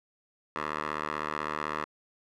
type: tone with band-pass filter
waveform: 10% pulse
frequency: 75.9 Hz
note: D#2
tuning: 42 cents flat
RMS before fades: -34 dBFS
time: 0.56-1.85 s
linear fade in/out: 0 ms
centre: 1300 Hz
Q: 1.7
effects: none